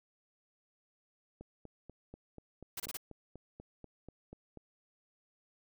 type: click train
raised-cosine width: 2 ms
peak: -35 dBFS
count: 14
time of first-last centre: 1.41-4.573 s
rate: 4.11 Hz
type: noise bursts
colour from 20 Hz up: white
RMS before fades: -40 dBFS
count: 4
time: 2.77-2.971 s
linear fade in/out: 5 ms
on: 30 ms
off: 27 ms
effects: none